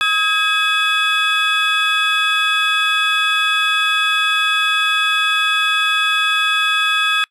triangle tone cluster, 1272 / 1636 / 2552 / 3418 Hz, D#6 / G#6 / D#7 / G#7, +38 / -26 / +43 / +49 cents, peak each -18 dBFS, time 0.01-7.24 s, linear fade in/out 0 ms, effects noise-tail reverb RT60 0.1 s tail -25 dB re dry + resampled to 32000 Hz

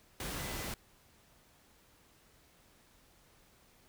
sine tone in noise, 2005 Hz, B6, 26 cents sharp, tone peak -50 dBFS, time 0.38-0.68 s, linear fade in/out 2 ms, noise pink, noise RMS -40 dBFS, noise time 0.2-0.74 s, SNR -13 dB, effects pink hiss -65 dBFS RMS until 3.88 s

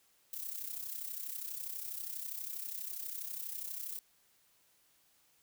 violet noise with amplitude modulation, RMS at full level -39 dBFS, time 0.33-3.99 s, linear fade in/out 2 ms, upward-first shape sine, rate 32.3 Hz, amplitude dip 65%, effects white hiss -70 dBFS RMS until 5.42 s

